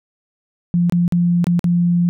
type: tone with dropouts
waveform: sine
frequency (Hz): 173.9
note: F3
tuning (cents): -7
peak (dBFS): -12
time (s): 0.74-2.09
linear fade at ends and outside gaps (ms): 0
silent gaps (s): 0.897-0.923 / 1.079-1.123 / 1.443-1.469 / 1.593-1.642
effects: none